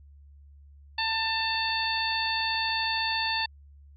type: harmonic tone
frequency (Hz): 893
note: A5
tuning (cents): +25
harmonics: 1 / 2 / 3 / 4 / 5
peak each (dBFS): -31 / -32 / -33 / -34 / -31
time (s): 0.98-3.46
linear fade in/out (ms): 5
effects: added 71 Hz sine -49 dBFS peak until 3.96 s